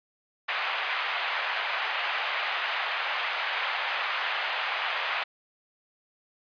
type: band-pass noise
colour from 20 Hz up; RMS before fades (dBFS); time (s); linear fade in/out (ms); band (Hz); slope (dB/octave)
white; -30; 0.48-5.24; 10; 670 to 2900; 24
effects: resampled to 11025 Hz